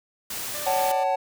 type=noise; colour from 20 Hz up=white; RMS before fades=-32 dBFS; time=0.3-0.92 s; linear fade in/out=5 ms
type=tone; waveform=sawtooth; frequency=593 Hz; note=D5; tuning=17 cents sharp; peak=-31 dBFS; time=0.54-1.04 s; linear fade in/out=10 ms
type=chord; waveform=triangle; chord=F# minor; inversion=second; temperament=equal with one note detuned; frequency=554.4 / 752.9 / 880 Hz; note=C#5 / F#5 / A5; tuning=0 / +30 / 0 cents; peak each=-24 / -22 / -25 dBFS; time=0.66-1.16 s; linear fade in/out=10 ms
effects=none